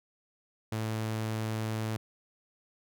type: tone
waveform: sawtooth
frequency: 110 Hz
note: A2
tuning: in tune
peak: -27 dBFS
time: 0.72-1.97 s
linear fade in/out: 5 ms
effects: none